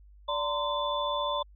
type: tone cluster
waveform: sine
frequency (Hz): 584 / 918 / 1032 / 3500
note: D5 / A#5 / C6 / A7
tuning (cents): -10 / -27 / -24 / -10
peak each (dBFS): -32 / -35 / -31 / -35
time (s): 0.28-1.43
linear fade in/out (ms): 10
effects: added 50 Hz sine -51 dBFS peak until 1.55 s